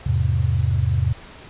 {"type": "chord", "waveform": "sine", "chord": "E augmented", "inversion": "none", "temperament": "just", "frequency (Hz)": [82.41, 103.01, 128.76], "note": ["E2", "G#2", "B#2"], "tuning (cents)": [0, -14, -27], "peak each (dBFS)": -21, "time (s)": [0.06, 1.13], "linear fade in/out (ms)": 5, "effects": ["pink hiss -42 dBFS RMS until 1.49 s", "resampled to 8000 Hz"]}